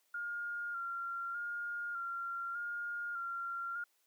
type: tone with vibrato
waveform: sine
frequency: 1398 Hz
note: F6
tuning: 1 cent sharp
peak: -37 dBFS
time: 0.14-3.84 s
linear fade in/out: 5 ms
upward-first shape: square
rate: 0.83 Hz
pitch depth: 24 cents each way
effects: white hiss -75 dBFS RMS until 4.06 s + high-pass 300 Hz 12 dB/octave